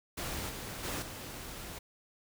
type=noise with level steps; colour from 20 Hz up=pink; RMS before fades=-38 / -42 / -37 / -44 dBFS; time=0.17-1.79 s; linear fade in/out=10 ms; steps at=0.49 / 0.83 / 1.02 s; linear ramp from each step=5 ms; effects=none